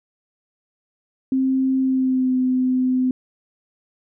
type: tone with pitch glide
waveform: sine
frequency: 263.5 to 255.7 Hz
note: C4 to C4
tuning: +12 to -40 cents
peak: -16 dBFS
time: 1.32-3.11 s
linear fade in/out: 2 ms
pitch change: -52 cents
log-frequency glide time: 1.8-2.36 s
effects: none